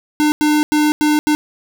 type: tone bursts at uneven times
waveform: square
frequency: 301.1 Hz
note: D4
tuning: 43 cents sharp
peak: -12 dBFS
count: 5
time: 0.2-0.32 / 0.41-0.63 / 0.72-0.92 / 1.01-1.19 / 1.27-1.35 s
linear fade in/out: 0 ms
effects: none